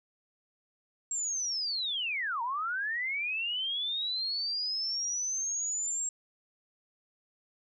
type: linear two-way sweep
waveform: sine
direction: down then up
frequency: 7570 to 907 to 7570 Hz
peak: -30 dBFS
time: 1.11-6.09 s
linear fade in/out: 2 ms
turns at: 2.42 s
effects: none